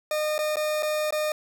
40% pulse tone with dropouts, 610 Hz, D#5, 34 cents flat, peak -23 dBFS, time 0.11-1.32 s, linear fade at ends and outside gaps 2 ms, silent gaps 0.381-0.389 / 0.558-0.568 / 0.825-0.83 / 1.107-1.124 s, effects none

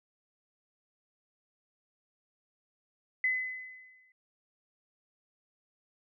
sine tone with exponential decay, 2023 Hz, B6, 41 cents sharp, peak -24 dBFS, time 3.24-4.12 s, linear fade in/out 2 ms, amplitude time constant 190 ms, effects none

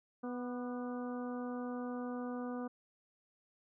harmonic tone with a mistuned harmonic, 246.9 Hz, B3, in tune, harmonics 1 / 2 / 3 / 4 / 5 / 6, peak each -39 / -44 / -49 / -53 / -51 / -56 dBFS, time 0.23-2.68 s, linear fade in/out 10 ms, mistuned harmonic 5, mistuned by -29 cents, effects none

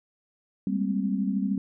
sine tone cluster, 196.5 / 209.4 / 230.6 / 263.7 Hz, G3 / G#3 / A#3 / C4, +4 / +15 / -19 / +14 cents, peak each -26 / -33 / -34 / -30 dBFS, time 0.67-1.58 s, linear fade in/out 2 ms, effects none

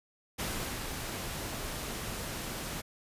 pink noise with ADSR envelope, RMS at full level -34 dBFS, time 0.38-2.82 s, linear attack 18 ms, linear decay 390 ms, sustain -4 dB, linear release 19 ms, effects resampled to 32000 Hz

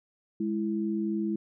sine tone pair together, 207.7 / 331.3 Hz, G#3 / E4, 0 / +9 cents, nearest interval minor sixth, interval 809 cents, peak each -29 / -30 dBFS, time 0.4-1.36 s, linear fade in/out 5 ms, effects none

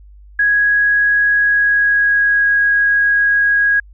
sine tone with pitch glide, 1661.2 to 1648.8 Hz, G#6 to G#6, 0 to -13 cents, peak -10 dBFS, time 0.39-3.8 s, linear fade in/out 5 ms, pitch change -13 cents, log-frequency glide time 1.33-2.44 s, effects added 50 Hz sine -38 dBFS peak until 3.93 s

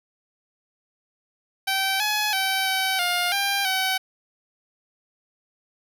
10% pulse tone with pitch steps, 773 / 845 / 769 / 764 / 708 / 796 / 759 Hz, G5 / G#5 / G5 / G5 / F5 / G5 / F#5, -24 / +30 / -33 / -45 / +23 / +26 / +44 cents, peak -13 dBFS, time 1.67-3.98 s, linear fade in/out 10 ms, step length 330 ms, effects none

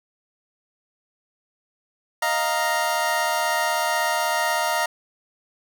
25% pulse chord, Eb suspended second, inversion none, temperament equal, 622.3 / 698.5 / 932.3 Hz, Eb5 / F5 / Bb5, 0 / 0 / 0 cents, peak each -23 / -22 / -20 dBFS, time 2.22-4.86 s, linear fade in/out 5 ms, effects none

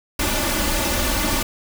pink noise with comb filter, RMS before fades -21 dBFS, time 0.19-1.43 s, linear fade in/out 5 ms, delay 3.4 ms, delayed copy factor +0.85, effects none

